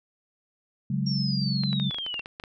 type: chord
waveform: sine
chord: C# suspended fourth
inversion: none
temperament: equal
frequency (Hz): 138.59 / 185 / 207.7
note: C#3 / F#3 / G#3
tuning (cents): 0 / 0 / 0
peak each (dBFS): -27 / -29 / -30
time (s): 0.9-1.9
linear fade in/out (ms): 5
type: linear sweep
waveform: sine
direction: down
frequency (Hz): 5588 to 2700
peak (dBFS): -30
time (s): 1.06-2.21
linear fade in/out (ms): 10
type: clicks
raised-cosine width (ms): 0.3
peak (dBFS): -21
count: 12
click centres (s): 1.636 / 1.73 / 1.799 / 1.91 / 1.945 / 1.985 / 2.064 / 2.142 / 2.194 / 2.259 / 2.399 / 2.438
effects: none